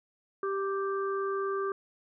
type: harmonic tone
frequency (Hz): 392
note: G4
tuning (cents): 0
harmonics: 1 / 3 / 4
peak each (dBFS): -30 / -34 / -42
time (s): 0.43-1.72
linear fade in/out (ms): 2
effects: none